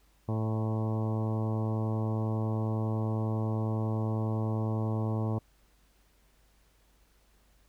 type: harmonic tone with a mistuned harmonic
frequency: 110 Hz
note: A2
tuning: in tune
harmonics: 1 / 2 / 3 / 4 / 5 / 6 / 7 / 8 / 9 / 10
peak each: -29 / -35 / -39 / -41 / -43 / -45 / -46 / -47 / -48 / -49 dBFS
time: 0.28-5.39 s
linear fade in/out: 10 ms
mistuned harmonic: 6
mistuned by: -21 cents
effects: added 50 Hz sine -64 dBFS peak until 7.68 s + pink hiss -68 dBFS RMS until 7.68 s